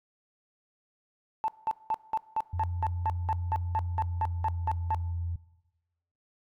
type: tone bursts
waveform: sine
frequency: 880 Hz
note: A5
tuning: in tune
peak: -24 dBFS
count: 16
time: 1.44-4.946 s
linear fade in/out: 0 ms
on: 41 ms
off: 190 ms
type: tone with pitch glide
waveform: sine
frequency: 87.31 to 85.41 Hz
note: F2 to F2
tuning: 0 to -38 cents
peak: -29 dBFS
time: 2.53-5.36 s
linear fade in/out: 5 ms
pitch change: -38 cents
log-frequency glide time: 3.83-4.71 s
effects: noise-tail reverb RT60 1.0 s tail -20 dB re dry + tanh soft clip ceiling -19 dBFS